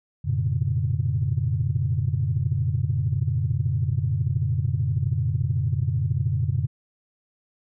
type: tone cluster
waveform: sine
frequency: 90.4 / 111.5 / 124.6 / 143 Hz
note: F#2 / A2 / B2 / D3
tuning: -40 / +23 / +16 / -46 cents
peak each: -26 dBFS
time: 0.24-6.67 s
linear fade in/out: 20 ms
effects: tanh soft clip ceiling -11 dBFS

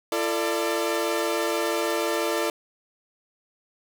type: tone cluster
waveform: sawtooth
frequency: 339.5 / 445.8 / 593 Hz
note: F4 / A4 / D5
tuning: -49 / +23 / +17 cents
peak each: -24 dBFS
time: 0.12-2.5 s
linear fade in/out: 2 ms
effects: none

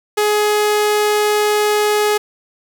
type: tone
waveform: sawtooth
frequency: 419.8 Hz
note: G#4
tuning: 19 cents sharp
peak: -9 dBFS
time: 0.17-2.18 s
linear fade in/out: 10 ms
effects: 8-bit

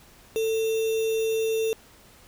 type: tone with sample-and-hold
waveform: sine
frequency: 445.4 Hz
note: A4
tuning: 21 cents sharp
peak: -22 dBFS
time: 0.36-1.73 s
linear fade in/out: 0 ms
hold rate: 3150 Hz
effects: pink hiss -53 dBFS RMS until 2.27 s

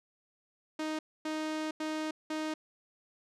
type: tone bursts at uneven times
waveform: sawtooth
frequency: 311.1 Hz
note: D#4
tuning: in tune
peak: -29 dBFS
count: 4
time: 0.79-0.99 / 1.25-1.71 / 1.8-2.11 / 2.3-2.54 s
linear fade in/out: 5 ms
effects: low-pass 7000 Hz 12 dB/octave

